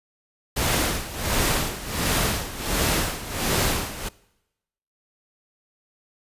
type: noise with tremolo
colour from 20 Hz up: pink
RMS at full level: -21 dBFS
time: 0.56-4.09 s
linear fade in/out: 10 ms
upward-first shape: sine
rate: 1.4 Hz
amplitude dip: 80%
effects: noise-tail reverb RT60 0.9 s tail -21 dB re dry + resampled to 32000 Hz